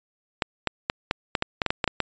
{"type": "clicks", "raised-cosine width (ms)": 0.3, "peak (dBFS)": -6, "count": 12, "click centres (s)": [0.422, 0.673, 0.899, 1.111, 1.352, 1.424, 1.618, 1.663, 1.705, 1.842, 1.877, 2.003], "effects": ["resampled to 16000 Hz"]}